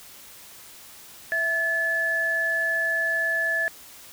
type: tone pair together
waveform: sine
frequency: 659.3 / 1725.9 Hz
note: E5 / A6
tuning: 0 / -34 cents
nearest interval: octave + perfect fourth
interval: 1666 cents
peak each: -31 / -22 dBFS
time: 1.32-3.68 s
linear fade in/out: 0 ms
effects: white hiss -46 dBFS RMS until 4.12 s